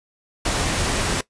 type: noise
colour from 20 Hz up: pink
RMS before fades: -22 dBFS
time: 0.45-1.21 s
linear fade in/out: 5 ms
effects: noise-tail reverb RT60 0.1 s tail -18 dB re dry + resampled to 22050 Hz